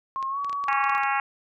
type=tone with pitch glide; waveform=sine; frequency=1072 to 1131.2 Hz; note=C6 to C#6; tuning=+42 to +35 cents; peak=-26 dBFS; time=0.16-0.98 s; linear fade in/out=0 ms; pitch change=+93 cents; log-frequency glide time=0.29-0.39 s
type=clicks; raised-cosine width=0.2 ms; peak=-23 dBFS; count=11; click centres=0.227 / 0.446 / 0.496 / 0.529 / 0.64 / 0.685 / 0.729 / 0.841 / 0.896 / 0.95 / 1.035 s
type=harmonic tone; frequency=274.3 Hz; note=C#4; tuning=18 cents flat; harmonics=3 / 4 / 5 / 6 / 7 / 8 / 9 / 10; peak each=-26 / -28 / -30 / -32 / -33 / -34 / -35 / -36 dBFS; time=0.68-1.2 s; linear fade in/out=2 ms
effects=none